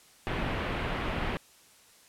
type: low-pass noise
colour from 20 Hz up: pink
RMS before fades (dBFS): -32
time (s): 0.27-1.37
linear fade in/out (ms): 0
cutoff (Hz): 3000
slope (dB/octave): 24
effects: white hiss -58 dBFS RMS until 2.08 s + low-pass 11000 Hz 12 dB/octave